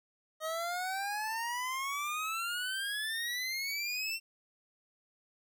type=exponential sweep; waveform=25% pulse; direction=up; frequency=622.3 to 2727 Hz; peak=-30 dBFS; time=0.4-4.2 s; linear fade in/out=50 ms; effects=12-bit